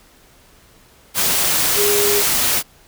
sine tone in noise, 410 Hz, G#4, 22 cents flat, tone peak -17 dBFS, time 1.75-2.23 s, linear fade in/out 50 ms, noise white, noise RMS -17 dBFS, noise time 1.14-2.63 s, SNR -3 dB, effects pink hiss -50 dBFS RMS until 2.87 s

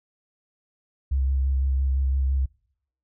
sine tone with vibrato, 67.1 Hz, C2, 44 cents sharp, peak -19 dBFS, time 1.11-2.46 s, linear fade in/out 10 ms, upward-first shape square, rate 5.9 Hz, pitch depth 18 cents each way, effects noise-tail reverb RT60 0.7 s tail -25 dB re dry + tanh soft clip ceiling -15 dBFS

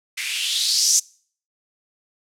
violet noise with band-pass filter sweep, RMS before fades -20 dBFS, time 0.17-1 s, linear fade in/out 10 ms, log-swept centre 2100 to 6500 Hz, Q 4.6, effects noise-tail reverb RT60 0.5 s tail -25 dB re dry + low-pass 10000 Hz 12 dB/octave

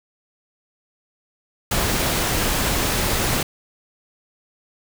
pink noise, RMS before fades -21 dBFS, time 1.71-3.43 s, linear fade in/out 5 ms, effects none

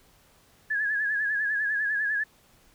sine tone with vibrato, 1691 Hz, G#6, 31 cents sharp, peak -24 dBFS, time 0.7-2.24 s, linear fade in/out 10 ms, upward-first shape sine, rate 10 Hz, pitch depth 67 cents each way, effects pink hiss -60 dBFS RMS until 2.74 s

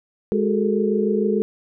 sine tone cluster, 207.7 / 371 / 422.8 / 449.4 Hz, G#3 / F#4 / G#4 / A4, 0 / +5 / +31 / +37 cents, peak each -21 / -24 / -23 / -24 dBFS, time 0.32-1.42 s, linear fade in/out 0 ms, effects none

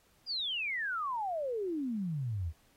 sine exponential sweep, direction down, 4978 to 75.3 Hz, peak -32 dBFS, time 0.26-2.53 s, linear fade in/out 50 ms, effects pink hiss -68 dBFS RMS until 2.76 s + AAC 48 kbps

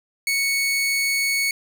sawtooth tone, 2217 Hz, C#7, in tune, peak -16 dBFS, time 0.27-1.51 s, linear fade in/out 2 ms, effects none

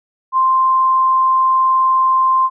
sine tone, 1046.5 Hz, C6, in tune, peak -10 dBFS, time 0.32-2.5 s, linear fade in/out 50 ms, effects none

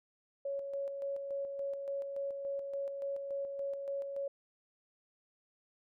sine tone with tremolo, 556 Hz, C#5, 5 cents sharp, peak -34 dBFS, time 0.45-4.28 s, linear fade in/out 5 ms, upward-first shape square, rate 3.5 Hz, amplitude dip 40%, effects none

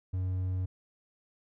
triangle tone, 92.5 Hz, F#2, in tune, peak -27 dBFS, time 0.13-0.66 s, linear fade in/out 10 ms, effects none

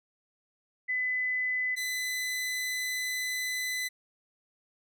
sine / sawtooth tone pair in turn, 2008 / 2008 Hz, B6 / B6, +28 / +28 cents, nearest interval unison, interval 0 cents, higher neither, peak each -27 dBFS, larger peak neither, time 0.88-1.76 / 1.76-3.89 s, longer second, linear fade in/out 20 ms, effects none

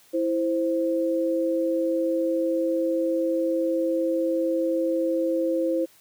sine tone pair together, 329.6 / 523.2 Hz, E4 / C5, 0 / 0 cents, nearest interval minor sixth, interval 800 cents, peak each -24 dBFS, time 0.13-5.86 s, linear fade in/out 20 ms, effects white hiss -56 dBFS RMS until 6 s + high-pass 80 Hz 12 dB/octave

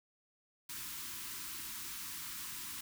white band-stop noise, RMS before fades -44 dBFS, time 0.69-2.81 s, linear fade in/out 5 ms, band 370 to 910 Hz, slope 96 dB/octave, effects none

